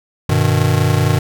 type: chord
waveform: square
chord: G augmented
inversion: none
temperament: just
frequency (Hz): 98 / 122.5 / 153.12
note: G2 / B2 / D#3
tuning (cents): 0 / -14 / -27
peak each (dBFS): -17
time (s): 0.29-1.19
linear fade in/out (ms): 5
effects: none